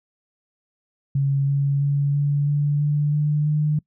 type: tone with pitch steps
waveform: sine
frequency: 138.59 / 140.28 / 141.99 / 143.73 / 145.48 / 147.26 / 149.05 / 150.87 Hz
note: C#3 / C#3 / C#3 / D3 / D3 / D3 / D3 / D3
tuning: 0 / +21 / +42 / -37 / -16 / +5 / +26 / +47 cents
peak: -17 dBFS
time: 1.15-3.79 s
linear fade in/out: 5 ms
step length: 330 ms
effects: noise-tail reverb RT60 0.1 s tail -24 dB re dry

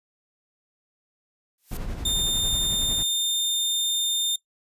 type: noise with exponential growth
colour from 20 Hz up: blue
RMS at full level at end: -35 dBFS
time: 1.58-1.77 s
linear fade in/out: 2 ms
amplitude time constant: 41 ms
type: noise with tremolo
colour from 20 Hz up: brown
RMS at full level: -29 dBFS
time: 1.71-3.03 s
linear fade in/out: 5 ms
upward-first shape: triangle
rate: 11 Hz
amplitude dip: 50%
type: tone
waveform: sawtooth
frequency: 3622 Hz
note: A7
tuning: 49 cents sharp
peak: -19 dBFS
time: 2.05-4.36 s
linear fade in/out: 5 ms
effects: noise-tail reverb RT60 0.1 s tail -20 dB re dry + resampled to 32000 Hz

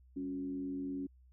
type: tone with frequency modulation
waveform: sine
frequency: 277.2 Hz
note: C#4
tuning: in tune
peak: -36 dBFS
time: 0.16-1.07 s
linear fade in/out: 10 ms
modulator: 83 Hz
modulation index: 0.53
effects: added 63 Hz sine -59 dBFS peak until 1.32 s

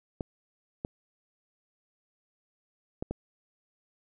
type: clicks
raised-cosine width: 2 ms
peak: -19 dBFS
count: 4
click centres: 0.208 / 0.849 / 3.025 / 3.11 s
effects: none

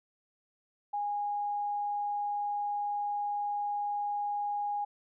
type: tone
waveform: sine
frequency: 822 Hz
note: G#5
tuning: 18 cents flat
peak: -30 dBFS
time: 0.93-4.85 s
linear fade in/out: 10 ms
effects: none

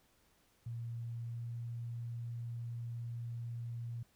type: tone with pitch glide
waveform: sine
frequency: 117 to 117.81 Hz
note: A#2 to A#2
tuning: +7 to +19 cents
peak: -39 dBFS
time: 0.66-4.03 s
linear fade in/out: 5 ms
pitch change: +12 cents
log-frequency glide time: 1.22-1.46 s
effects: pink hiss -71 dBFS RMS until 4.15 s

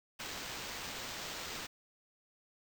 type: noise with sample-and-hold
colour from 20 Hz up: violet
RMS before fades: -43 dBFS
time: 0.19-1.67 s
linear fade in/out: 10 ms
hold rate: 11025 Hz
effects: none

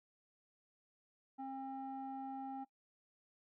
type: tone with low-pass filter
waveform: square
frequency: 267.8 Hz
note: C4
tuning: 40 cents sharp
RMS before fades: -45 dBFS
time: 1.38-2.65 s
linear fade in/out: 20 ms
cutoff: 890 Hz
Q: 4.7
effects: noise-tail reverb RT60 0.1 s tail -20 dB re dry

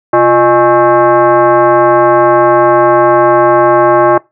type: tone with frequency modulation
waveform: sine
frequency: 130.81 Hz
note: C3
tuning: in tune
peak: -4 dBFS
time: 0.13-4.18 s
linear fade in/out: 5 ms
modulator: 481 Hz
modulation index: 2.2
effects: noise-tail reverb RT60 0.2 s tail -21 dB re dry

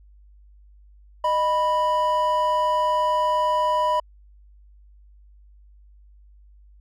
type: tone pair together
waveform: triangle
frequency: 614.5 / 986 Hz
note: D#5 / B5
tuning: -22 / -3 cents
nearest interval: minor sixth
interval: 819 cents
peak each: -22 / -18 dBFS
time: 1.24-4 s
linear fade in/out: 5 ms
effects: added 50 Hz sine -48 dBFS peak until 6.8 s

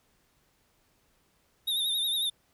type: tone with vibrato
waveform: square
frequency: 3677 Hz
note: A#7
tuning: 24 cents flat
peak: -27 dBFS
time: 1.67-2.3 s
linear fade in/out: 10 ms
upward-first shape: sine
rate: 11 Hz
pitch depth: 64 cents each way
effects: pink hiss -69 dBFS RMS until 2.53 s

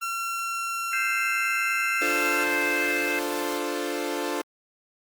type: tone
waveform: 30% pulse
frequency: 1362 Hz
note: F6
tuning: 44 cents flat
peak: -25 dBFS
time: 0.01-2.45 s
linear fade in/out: 20 ms
type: harmonic tone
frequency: 523 Hz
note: C5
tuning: 1 cent flat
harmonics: 3 / 4 / 5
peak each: -29 / -29 / -29 dBFS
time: 0.93-3.19 s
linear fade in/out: 2 ms
type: chord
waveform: sawtooth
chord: D minor seventh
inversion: none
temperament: equal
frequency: 293.7 / 349.2 / 440 / 523.3 Hz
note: D4 / F4 / A4 / C5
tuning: 0 / 0 / 0 / 0 cents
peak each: -28 / -28 / -29 / -30 dBFS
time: 2.01-4.42 s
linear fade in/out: 10 ms
type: noise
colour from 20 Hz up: white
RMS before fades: -41 dBFS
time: 2.05-3.58 s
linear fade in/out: 2 ms
effects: Opus 32 kbps

